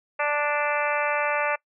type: harmonic tone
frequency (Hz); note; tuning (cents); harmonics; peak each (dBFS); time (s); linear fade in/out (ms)
293.7; D4; 0; 2 / 3 / 4 / 5 / 6 / 7 / 8 / 9; -27 / -29 / -30 / -31 / -32 / -32 / -33 / -34; 0.19-1.56; 10
effects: noise-tail reverb RT60 0.1 s tail -23 dB re dry